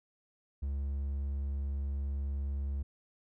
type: tone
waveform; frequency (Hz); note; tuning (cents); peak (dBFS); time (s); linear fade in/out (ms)
triangle; 69.6; C#2; +8; -30; 0.62-2.83; 10
effects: none